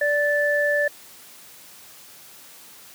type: tone pair together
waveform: sine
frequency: 584.4 / 1753 Hz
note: D5 / A6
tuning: -9 / -7 cents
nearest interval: octave + perfect fifth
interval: 1902 cents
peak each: -21 dBFS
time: 0.01-0.88 s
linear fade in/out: 5 ms
effects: white hiss -46 dBFS RMS until 2.94 s + high-pass 100 Hz 12 dB/octave